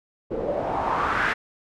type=noise with low-pass filter sweep; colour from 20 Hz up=white; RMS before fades=-25 dBFS; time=0.3-1.34 s; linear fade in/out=20 ms; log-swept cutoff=430 to 1800 Hz; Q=3.4; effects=none